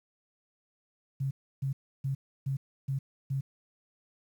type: tone bursts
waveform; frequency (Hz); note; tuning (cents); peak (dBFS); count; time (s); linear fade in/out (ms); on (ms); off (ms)
sine; 135.7; C#3; -36; -28; 6; 1.2-3.41; 10; 110; 310
effects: 10-bit